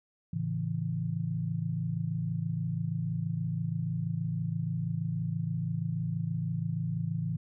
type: chord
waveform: sine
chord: A major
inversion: none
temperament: equal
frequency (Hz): 110 / 138.59 / 164.81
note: A2 / C#3 / E3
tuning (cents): 0 / 0 / 0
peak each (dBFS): -35 / -35 / -32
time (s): 0.33-7.37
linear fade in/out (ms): 5
effects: none